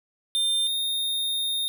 square tone pair in turn, 3600 / 3680 Hz, A7 / A#7, +39 / -23 cents, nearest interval unison, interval 38 cents, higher second, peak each -22 / -25 dBFS, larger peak first, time 0.35-0.67 / 0.67-1.68 s, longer second, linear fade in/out 0 ms, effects none

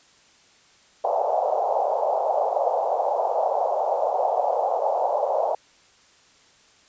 white band-pass noise, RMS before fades -23 dBFS, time 1.04-5.55 s, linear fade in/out 5 ms, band 520 to 830 Hz, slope 48 dB/octave, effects white hiss -56 dBFS RMS until 6.88 s + resampled to 16000 Hz

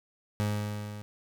30% pulse tone with level ramp, 104.5 Hz, G#2, 11 cents sharp, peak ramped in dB -23 to -37 dBFS, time 0.4-1.02 s, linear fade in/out 0 ms, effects none

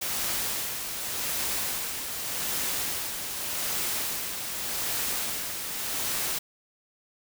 white noise with tremolo, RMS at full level -29 dBFS, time 0.01-6.39 s, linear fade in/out 10 ms, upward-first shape sine, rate 0.85 Hz, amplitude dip 45%, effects none

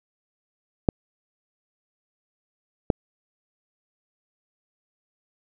clicks, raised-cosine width 2 ms, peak -4 dBFS, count 2, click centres 0.888 / 2.902 s, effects none

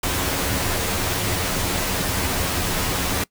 pink noise with comb filter, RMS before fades -23 dBFS, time 0.03-3.24 s, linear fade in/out 5 ms, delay 11 ms, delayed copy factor +0.55, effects noise-tail reverb RT60 0.1 s tail -22 dB re dry

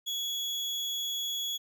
35% pulse tone, 3364 Hz, G#7, 22 cents sharp, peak -29 dBFS, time 0.06-1.58 s, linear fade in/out 20 ms, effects none

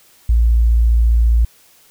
sine tone, 57.4 Hz, A#1, 26 cents flat, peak -9 dBFS, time 0.29-1.45 s, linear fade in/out 5 ms, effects white hiss -50 dBFS RMS until 1.9 s

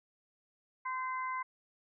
harmonic tone, 515 Hz, C5, 28 cents flat, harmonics 2 / 3 / 4, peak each -35 / -46 / -42 dBFS, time 0.85-1.43 s, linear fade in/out 10 ms, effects none

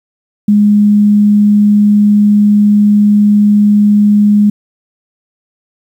sine tone, 207.2 Hz, G#3, 4 cents flat, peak -4 dBFS, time 0.48-4.5 s, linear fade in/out 5 ms, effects 7-bit

